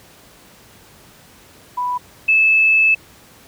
sine tone pair in turn, 987.8 / 2615 Hz, B5 / E7, 0 / -15 cents, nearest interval octave + perfect fourth, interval 1685 cents, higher second, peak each -18 / -10 dBFS, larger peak second, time 1.77-1.98 / 2.28-2.95 s, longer second, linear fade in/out 10 ms, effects pink hiss -46 dBFS RMS until 3.47 s + high-pass 60 Hz 12 dB/octave

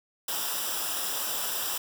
white noise with comb filter, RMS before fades -31 dBFS, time 0.28-1.78 s, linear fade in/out 5 ms, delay 0.46 ms, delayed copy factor -0.7, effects none

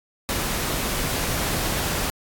pink noise, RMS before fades -25 dBFS, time 0.29-2.1 s, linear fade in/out 0 ms, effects AAC 64 kbps

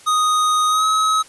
square tone with pitch glide, 1244.5 to 1278 Hz, D#6 to D#6, 0 to +46 cents, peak -15 dBFS, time 0.06-1.23 s, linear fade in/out 20 ms, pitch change +46 cents, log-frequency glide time 0.68-0.85 s, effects white hiss -45 dBFS RMS until 1.28 s + resampled to 24000 Hz

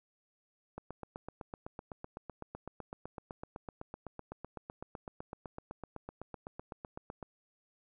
click train, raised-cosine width 1 ms, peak -28 dBFS, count 52, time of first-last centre 0.78-7.228 s, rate 7.91 Hz, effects none

